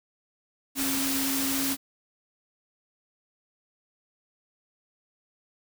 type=tone in noise; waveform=sine; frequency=271.3 Hz; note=C#4; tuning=37 cents flat; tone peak=-29 dBFS; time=0.75-1.77 s; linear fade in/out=50 ms; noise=white; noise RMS=-29 dBFS; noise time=0.75-1.77 s; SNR=-3 dB; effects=none